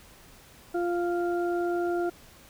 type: harmonic tone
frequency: 348.6 Hz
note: F4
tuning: 3 cents flat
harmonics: 1 / 2 / 4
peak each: -26 / -32 / -38 dBFS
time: 0.74-2.1 s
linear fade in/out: 10 ms
effects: pink hiss -53 dBFS RMS until 2.49 s